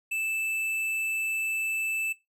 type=tone with tanh clipping; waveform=sine; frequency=2637 Hz; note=E7; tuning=in tune; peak=-29 dBFS; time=0.11-2.13 s; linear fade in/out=10 ms; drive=13 dB; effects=noise-tail reverb RT60 0.2 s tail -18 dB re dry